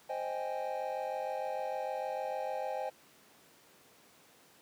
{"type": "chord", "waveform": "triangle", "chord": "Ab major seventh", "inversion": "first", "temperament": "equal", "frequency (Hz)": [523.3, 622.3, 784, 830.6], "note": ["C5", "Eb5", "G5", "Ab5"], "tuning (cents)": [0, 0, 0, 0], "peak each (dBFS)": [-37, -38, -38, -39], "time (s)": [0.09, 2.9], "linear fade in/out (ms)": 10, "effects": ["pink hiss -61 dBFS RMS until 4.61 s", "high-pass 200 Hz 12 dB/octave"]}